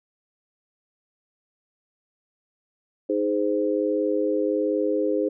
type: chord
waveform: sine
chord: Ab major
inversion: second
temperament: equal with one note detuned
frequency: 311.1 / 415.3 / 516.6 Hz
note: Eb4 / Ab4 / C5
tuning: 0 / 0 / -22 cents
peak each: -25 dBFS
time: 3.09-5.29 s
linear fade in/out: 10 ms
effects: none